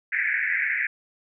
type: band-pass noise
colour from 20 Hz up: pink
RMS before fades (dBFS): -25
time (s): 0.12-0.87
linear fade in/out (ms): 5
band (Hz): 1600 to 2300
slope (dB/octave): 96
effects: none